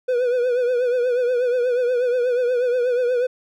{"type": "tone with vibrato", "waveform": "triangle", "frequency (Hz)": 493.4, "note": "B4", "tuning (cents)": -2, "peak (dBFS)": -15, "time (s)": [0.08, 3.27], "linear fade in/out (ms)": 10, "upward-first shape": "triangle", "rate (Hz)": 8.3, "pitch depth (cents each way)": 76, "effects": []}